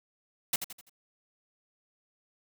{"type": "noise with echo", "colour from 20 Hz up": "white", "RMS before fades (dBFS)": -27, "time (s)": [0.53, 0.56], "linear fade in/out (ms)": 5, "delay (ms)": 84, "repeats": 4, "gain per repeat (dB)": -8, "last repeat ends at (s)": 0.896, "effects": []}